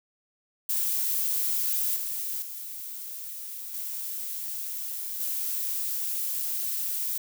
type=noise with level steps; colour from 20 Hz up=violet; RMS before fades=-27 / -32 / -38 / -34 / -30 dBFS; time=0.69-7.18 s; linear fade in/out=5 ms; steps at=1.96 / 2.42 / 3.74 / 5.2 s; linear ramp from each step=2 ms; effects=none